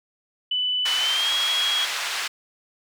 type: tone with pitch glide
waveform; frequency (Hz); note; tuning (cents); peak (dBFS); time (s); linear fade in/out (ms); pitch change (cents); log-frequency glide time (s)
sine; 2990 to 3299; F#7 to G#7; +17 to -12; -21; 0.51-1.85; 5; +171; 0.96-1.32
type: band-pass noise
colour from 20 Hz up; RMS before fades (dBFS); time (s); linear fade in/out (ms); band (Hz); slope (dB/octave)
white; -28; 0.85-2.28; 10; 990 to 4000; 12
effects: none